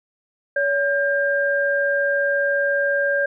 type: tone pair together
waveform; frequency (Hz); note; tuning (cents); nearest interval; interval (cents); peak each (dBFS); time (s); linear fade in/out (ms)
sine; 565.7 / 1600; C#5 / G6; +35 / +35; octave + tritone; 1800; -20; 0.56-3.26; 5
effects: none